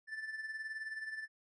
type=tone with tremolo; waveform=triangle; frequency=1760 Hz; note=A6; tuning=in tune; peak=-36 dBFS; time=0.07-1.28 s; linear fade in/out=50 ms; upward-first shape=sine; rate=19 Hz; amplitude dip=60%; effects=resampled to 24000 Hz